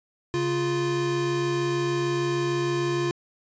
square tone pair together, 138.58 / 349.2 Hz, C#3 / F4, 0 / 0 cents, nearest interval octave + major third, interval 1600 cents, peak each -30 / -25 dBFS, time 0.34-3.11 s, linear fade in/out 0 ms, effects resampled to 16000 Hz

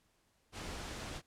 pink low-pass noise, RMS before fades -44 dBFS, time 0.52-1.22 s, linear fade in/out 50 ms, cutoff 7600 Hz, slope 12 dB/octave, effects pink hiss -74 dBFS RMS until 1.26 s + low-pass 12000 Hz 12 dB/octave

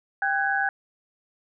sine tone cluster, 790 / 1507 / 1654 Hz, G5 / F#6 / G#6, +13 / +31 / -8 cents, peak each -26 dBFS, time 0.22-0.69 s, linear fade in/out 2 ms, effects none

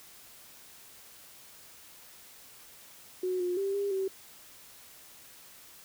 sine tone with pitch steps, 367.3 / 357 / 392.5 / 401.4 / 383.6 Hz, F#4 / F4 / G4 / G4 / G4, -13 / +38 / +2 / +41 / -37 cents, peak -28 dBFS, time 3.23-4.08 s, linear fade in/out 5 ms, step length 170 ms, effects white hiss -53 dBFS RMS until 5.84 s

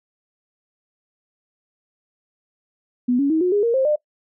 sine tone with pitch steps, 246.9 / 280.4 / 318.3 / 361.5 / 410.5 / 466.1 / 529.2 / 601 Hz, B3 / C#4 / D#4 / F#4 / G#4 / A#4 / C5 / D5, 0 / +20 / +39 / -40 / -20 / 0 / +20 / +40 cents, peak -15 dBFS, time 3.08-3.96 s, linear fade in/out 10 ms, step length 110 ms, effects noise-tail reverb RT60 0.1 s tail -21 dB re dry

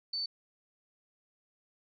sine tone, 4523 Hz, C#8, 34 cents sharp, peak -32 dBFS, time 0.13-0.26 s, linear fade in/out 5 ms, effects none

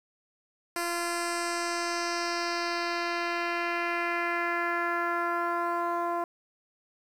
10% pulse tone with low-pass filter sweep, 344.1 Hz, F4, 26 cents flat, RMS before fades -30 dBFS, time 0.76-6.24 s, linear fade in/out 2 ms, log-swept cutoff 11000 to 910 Hz, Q 1.9, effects 9-bit

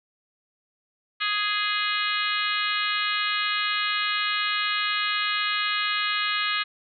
harmonic tone, 415.9 Hz, G#4, 2 cents sharp, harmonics 3 / 4 / 5 / 6 / 7 / 8 / 9 / 10, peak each -29 / -30 / -31 / -32 / -32 / -33 / -34 / -34 dBFS, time 1.2-6.64 s, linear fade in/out 20 ms, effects none

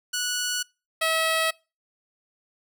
10% pulse tone pair in turn, 1471 / 645.5 Hz, F#6 / E5, -11 / -37 cents, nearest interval octave + major second, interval 1426 cents, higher first, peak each -17 / -13 dBFS, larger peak second, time 0.13-0.63 / 1.01-1.51 s, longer neither, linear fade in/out 10 ms, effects noise-tail reverb RT60 0.3 s tail -25 dB re dry

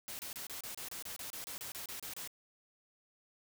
white noise bursts, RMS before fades -44 dBFS, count 16, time 0.08-2.275 s, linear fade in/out 0 ms, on 110 ms, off 29 ms, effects none

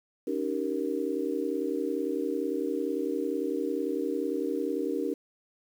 sine chord, Eb dominant seventh, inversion third, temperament just, 280 / 311.1 / 388.9 / 466.7 Hz, Db4 / Eb4 / G4 / Bb4, +18 / 0 / -14 / +2 cents, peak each -33 dBFS, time 0.27-5.14 s, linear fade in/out 5 ms, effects 9-bit

